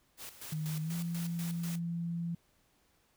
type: noise with tremolo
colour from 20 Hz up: white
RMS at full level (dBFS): -45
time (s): 0.17-1.8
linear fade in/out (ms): 50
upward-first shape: square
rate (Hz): 4.1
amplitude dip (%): 70
type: tone with pitch glide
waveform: sine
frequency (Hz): 155.56 to 169.64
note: D#3 to E3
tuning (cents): 0 to +50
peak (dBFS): -33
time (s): 0.52-2.35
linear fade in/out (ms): 5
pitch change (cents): +150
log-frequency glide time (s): 0.82-0.94
effects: pink hiss -71 dBFS RMS until 3.16 s